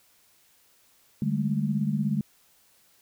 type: tone cluster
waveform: sine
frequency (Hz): 148.9 / 199.4 / 215.9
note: D3 / G3 / A3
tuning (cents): +24 / +30 / -33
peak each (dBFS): -28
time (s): 1.22-2.21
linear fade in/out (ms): 2
effects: white hiss -62 dBFS RMS until 3.01 s